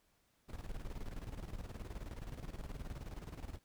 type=noise with tremolo; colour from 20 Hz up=brown; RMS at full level=-43 dBFS; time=0.48-3.59 s; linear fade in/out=20 ms; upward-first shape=square; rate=19 Hz; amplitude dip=65%; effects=pink hiss -75 dBFS RMS until 3.64 s